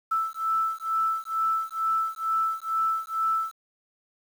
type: beating tone pair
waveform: sine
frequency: 1318.5 / 1320.7 Hz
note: E6 / E6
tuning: 0 / +3 cents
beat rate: 2.2 Hz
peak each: -27 / -27 dBFS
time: 0.11-3.53 s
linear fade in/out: 10 ms
effects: 8-bit